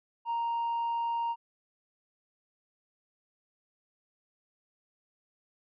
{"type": "tone with tanh clipping", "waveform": "sine", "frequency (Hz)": 932, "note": "A#5", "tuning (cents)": -1, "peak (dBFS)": -29, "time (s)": [0.25, 1.36], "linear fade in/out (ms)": 50, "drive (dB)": 1, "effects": []}